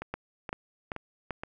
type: two click trains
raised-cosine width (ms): 0.5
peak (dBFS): -18 / -21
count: 4 / 4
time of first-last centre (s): 0.14-1.307 / 0.02-1.435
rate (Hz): 2.57 / 2.12
effects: none